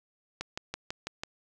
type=click train; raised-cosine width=0.2 ms; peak=-17 dBFS; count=6; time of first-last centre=0.41-1.235 s; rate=6.06 Hz; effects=none